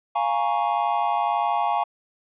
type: chord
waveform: triangle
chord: Bb minor seventh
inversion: second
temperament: equal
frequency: 698.5 / 830.6 / 932.3 / 1108.7 Hz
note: F5 / Ab5 / Bb5 / Db6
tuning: 0 / 0 / 0 / 0 cents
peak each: -24 / -22 / -26 / -26 dBFS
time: 0.15-1.84 s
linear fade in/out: 10 ms
effects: resampled to 8000 Hz